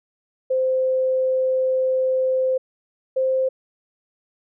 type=tone pair in turn; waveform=sine; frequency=519 / 523.2 Hz; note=C5 / C5; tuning=-14 / 0 cents; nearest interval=unison; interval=14 cents; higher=second; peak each=-17 dBFS; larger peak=neither; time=0.5-2.58 / 3.16-3.49 s; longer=first; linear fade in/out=10 ms; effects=none